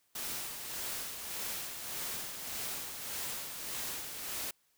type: noise with tremolo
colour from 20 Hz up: white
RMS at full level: -38 dBFS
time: 0.15-4.51 s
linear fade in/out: 5 ms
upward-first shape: sine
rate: 1.7 Hz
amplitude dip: 45%
effects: white hiss -73 dBFS RMS until 4.77 s